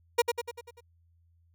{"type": "tone with echo", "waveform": "30% pulse", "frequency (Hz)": 475.8, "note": "A#4", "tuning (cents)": 35, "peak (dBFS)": -17, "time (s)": [0.18, 0.22], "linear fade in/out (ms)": 10, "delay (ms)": 98, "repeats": 6, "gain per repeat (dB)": -5, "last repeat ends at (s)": 0.808, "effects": ["added 84 Hz sine -62 dBFS peak until 1.54 s"]}